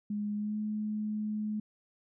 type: tone with pitch glide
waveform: sine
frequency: 207.7 to 212.7 Hz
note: G#3 to G#3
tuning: 0 to +42 cents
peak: -31 dBFS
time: 0.1-1.6 s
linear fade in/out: 5 ms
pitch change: +42 cents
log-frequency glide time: 0.35-0.57 s
effects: none